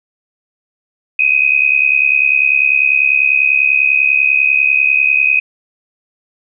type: tone with amplitude modulation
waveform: sine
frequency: 2518 Hz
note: D#7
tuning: 20 cents sharp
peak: -5 dBFS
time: 1.19-5.4 s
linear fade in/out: 5 ms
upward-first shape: sine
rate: 70.1 Hz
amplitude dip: 85%
effects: none